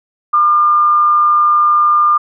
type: tone with amplitude modulation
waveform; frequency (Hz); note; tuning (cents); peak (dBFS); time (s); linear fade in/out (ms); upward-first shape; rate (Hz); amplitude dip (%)
sine; 1200; D6; +37; -6; 0.33-2.18; 10; sine; 173; 30
effects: none